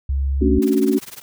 sine tone, 68.4 Hz, C#2, 23 cents flat, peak -17 dBFS, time 0.09-0.59 s, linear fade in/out 5 ms
sine chord, D major seventh, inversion second, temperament equal with one note detuned, 220 / 277.2 / 293.7 / 373.6 Hz, A3 / C#4 / D4 / F#4, 0 / 0 / 0 / +17 cents, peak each -20 / -18 / -23 / -19 dBFS, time 0.41-0.99 s, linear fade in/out 10 ms
white noise with tremolo, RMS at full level -33 dBFS, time 0.62-1.22 s, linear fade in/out 0 ms, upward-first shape triangle, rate 20 Hz, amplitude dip 100%
effects none

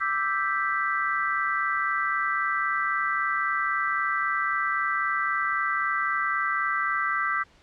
sine chord, E minor seventh, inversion third, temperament equal, 1174.7 / 1318.5 / 1568 / 1975.5 Hz, D6 / E6 / G6 / B6, 0 / 0 / 0 / 0 cents, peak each -29 dBFS, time 0-7.44 s, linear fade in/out 20 ms, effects pink hiss -58 dBFS RMS until 7.62 s + low-pass 5000 Hz 12 dB/octave

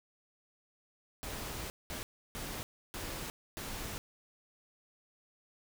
pink noise bursts at uneven times, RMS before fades -41 dBFS, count 5, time 1.23-1.7 / 1.9-2.03 / 2.35-2.63 / 2.94-3.3 / 3.57-3.98 s, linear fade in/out 0 ms, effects none

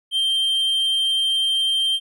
triangle tone, 3154 Hz, G7, 10 cents sharp, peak -16 dBFS, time 0.11-2 s, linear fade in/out 50 ms, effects none

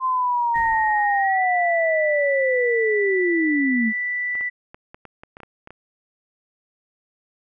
sine linear sweep, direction down, 1046.5 to 212.5 Hz, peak -18 dBFS, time 0-3.93 s, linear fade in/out 50 ms
sine tone with pitch glide, 1868 to 1973.4 Hz, A#6 to B6, +3 to -2 cents, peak -22 dBFS, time 0.54-4.5 s, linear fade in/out 20 ms, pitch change +95 cents, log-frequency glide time 1.19-1.41 s
brown noise with exponential decay, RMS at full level -35 dBFS, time 0.55-1.43 s, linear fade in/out 5 ms, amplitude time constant 190 ms
clicks, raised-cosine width 0.5 ms, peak -25 dBFS, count 11, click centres 4.353 / 4.41 / 4.745 / 4.945 / 5.053 / 5.235 / 5.369 / 5.403 / 5.433 / 5.674 / 5.706 s
effects none

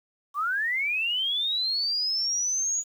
sine linear sweep, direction up, 1108.7 to 6830 Hz, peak -24 dBFS, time 0.34-2.84 s, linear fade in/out 50 ms, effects 9-bit

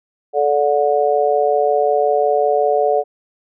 harmonic tone, 145.4 Hz, D3, 17 cents flat, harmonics 3 / 4 / 5, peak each -17 / -17 / -17 dBFS, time 0.33-3.04 s, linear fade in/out 50 ms, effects none

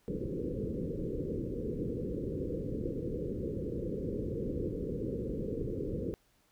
white low-pass noise, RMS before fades -36 dBFS, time 0.08-6.14 s, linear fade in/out 0 ms, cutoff 510 Hz, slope 96 dB/octave, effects pink hiss -70 dBFS RMS until 6.51 s

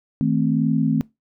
sine chord, A diminished, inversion second, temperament equal with one note detuned, 158.83 / 220 / 261.6 Hz, Eb3 / A3 / C4, +36 / 0 / 0 cents, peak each -21 dBFS, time 0.21-1.01 s, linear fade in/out 0 ms, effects noise-tail reverb RT60 0.2 s tail -21 dB re dry

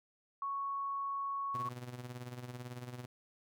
sine tone, 1108.7 Hz, C#6, in tune, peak -35 dBFS, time 0.42-1.69 s, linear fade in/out 2 ms
sawtooth tone with tremolo, 123.47 Hz, B2, in tune, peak -37 dBFS, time 1.54-3.06 s, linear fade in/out 10 ms, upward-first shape sine, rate 18 Hz, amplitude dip 65%
effects none

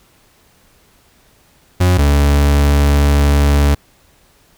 40% pulse tone pair in turn, 90.5 / 71.64 Hz, F#2 / D2, -38 / -42 cents, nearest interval major third, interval 404 cents, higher first, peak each -8 dBFS, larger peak neither, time 1.8-1.98 / 1.98-3.75 s, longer second, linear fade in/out 10 ms, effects pink hiss -52 dBFS RMS until 4.57 s

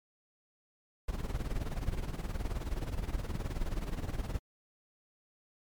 brown noise with tremolo, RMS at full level -32 dBFS, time 1.08-4.39 s, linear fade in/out 5 ms, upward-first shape sine, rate 19 Hz, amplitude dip 75%, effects MP3 96 kbps

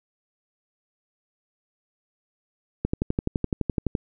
click train, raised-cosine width 3 ms, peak -10 dBFS, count 14, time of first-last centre 2.85-3.952 s, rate 11.8 Hz, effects none

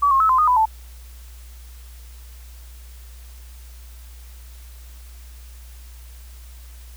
sine tone with pitch steps, 1143 / 1076 / 1297 / 1035 / 1234 / 996 / 880 Hz, D6 / C6 / E6 / C6 / D#6 / B5 / A5, -47 / +48 / -28 / -19 / -15 / +14 / 0 cents, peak -13 dBFS, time 0.02-0.657 s, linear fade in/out 10 ms, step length 91 ms, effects added 60 Hz sine -38 dBFS peak until 6.96 s + white hiss -50 dBFS RMS until 6.96 s

